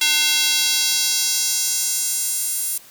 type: tone with high-pass filter sweep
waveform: square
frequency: 301.1 Hz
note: D4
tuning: 43 cents sharp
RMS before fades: -20 dBFS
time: 0.01-2.78 s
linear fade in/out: 5 ms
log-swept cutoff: 3000 to 10000 Hz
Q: 1.4
effects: white hiss -46 dBFS RMS until 2.9 s